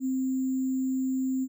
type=tone with sample-and-hold; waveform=sine; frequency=261.6 Hz; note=C4; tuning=in tune; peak=-25 dBFS; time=0-1.48 s; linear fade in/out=50 ms; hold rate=7350 Hz; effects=none